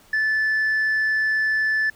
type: tone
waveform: sine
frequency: 1746 Hz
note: A6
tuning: 14 cents flat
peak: -16 dBFS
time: 0.13-1.9 s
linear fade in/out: 5 ms
effects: tanh soft clip ceiling -17 dBFS + pink hiss -53 dBFS RMS until 1.95 s